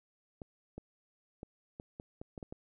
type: clicks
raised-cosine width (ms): 2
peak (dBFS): -30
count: 9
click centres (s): 0.418 / 0.78 / 1.431 / 1.799 / 1.999 / 2.215 / 2.378 / 2.428 / 2.525
effects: none